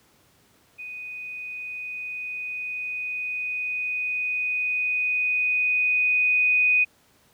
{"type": "tone with level ramp", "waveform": "sine", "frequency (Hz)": 2489, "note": "D#7", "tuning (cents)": 0, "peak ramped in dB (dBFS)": [-34, -16], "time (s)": [0.78, 6.85], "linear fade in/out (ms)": 20, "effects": ["pink hiss -60 dBFS RMS until 7.33 s", "high-pass 80 Hz 12 dB/octave"]}